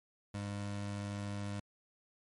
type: tone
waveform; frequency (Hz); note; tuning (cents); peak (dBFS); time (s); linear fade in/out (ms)
25% pulse; 101.5; G#2; -39; -34; 0.34-1.6; 5
effects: MP3 48 kbps